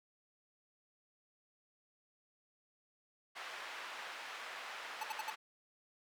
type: band-pass noise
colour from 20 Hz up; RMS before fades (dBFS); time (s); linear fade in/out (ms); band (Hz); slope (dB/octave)
white; -47; 3.35-5.36; 20; 760 to 2100; 12
type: tone bursts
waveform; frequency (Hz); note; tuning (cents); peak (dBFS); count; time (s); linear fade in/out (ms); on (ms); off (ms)
square; 870; A5; -20; -38; 4; 5.01-5.302; 5; 25; 64
effects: none